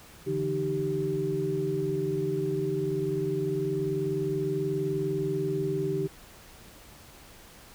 sine tone cluster, 144.1 / 164.3 / 309.4 / 388.4 Hz, D3 / E3 / D#4 / G4, -33 / -5 / -10 / -16 cents, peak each -33 / -36 / -35 / -28 dBFS, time 0.26-6.08 s, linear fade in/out 20 ms, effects pink hiss -51 dBFS RMS until 7.74 s

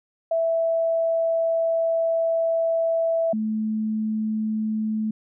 sine tone pair in turn, 659.3 / 217.1 Hz, E5 / A3, 0 / -23 cents, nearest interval octave + perfect fifth, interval 1923 cents, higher first, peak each -19 / -22 dBFS, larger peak first, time 0.31-3.33 / 3.33-5.11 s, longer first, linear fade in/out 5 ms, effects none

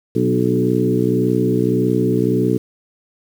harmonic tone with a mistuned harmonic, 61.74 Hz, B1, in tune, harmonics 2 / 3 / 4 / 5 / 6 / 7, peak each -21 / -21 / -21 / -21 / -21 / -21 dBFS, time 0.15-2.58 s, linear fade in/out 10 ms, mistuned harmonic 5, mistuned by -19 cents, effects 7-bit

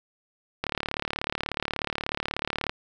click train, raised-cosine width 0.3 ms, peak -11 dBFS, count 76, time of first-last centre 0.64-2.695 s, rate 36.5 Hz, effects none

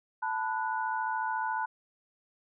sine tone cluster, 881 / 995 / 1469 Hz, A5 / B5 / F#6, +2 / +13 / -13 cents, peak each -32 / -34 / -35 dBFS, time 0.22-1.66 s, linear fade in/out 10 ms, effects none

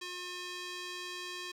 square tone with band-pass filter, 359 Hz, F4, 48 cents sharp, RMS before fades -42 dBFS, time 0.01-1.52 s, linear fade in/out 10 ms, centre 3600 Hz, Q 0.96, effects 10-bit

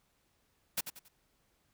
white noise with echo, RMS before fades -32 dBFS, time 0.77-0.81 s, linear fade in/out 10 ms, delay 92 ms, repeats 3, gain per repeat -9 dB, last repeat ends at 1.086 s, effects pink hiss -74 dBFS RMS until 1.73 s

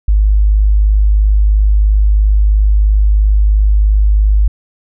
sine tone, 51.5 Hz, G#1, 14 cents flat, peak -6 dBFS, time 0.08-4.48 s, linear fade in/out 5 ms, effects none

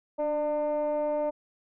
sine tone with frequency modulation, 598 Hz, D5, 31 cents sharp, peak -24 dBFS, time 0.18-1.31 s, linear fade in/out 20 ms, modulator 304 Hz, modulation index 0.62, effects tanh soft clip ceiling -22 dBFS

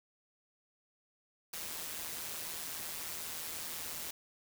white noise with amplitude modulation, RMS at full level -39 dBFS, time 1.53-4.11 s, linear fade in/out 5 ms, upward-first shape sine, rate 161 Hz, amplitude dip 60%, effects none

